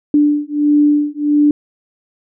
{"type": "beating tone pair", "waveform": "sine", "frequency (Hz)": [293.7, 295.2], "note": ["D4", "D4"], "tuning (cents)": [0, 9], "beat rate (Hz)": 1.5, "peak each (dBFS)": -13, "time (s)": [0.14, 1.51], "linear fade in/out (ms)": 2, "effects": []}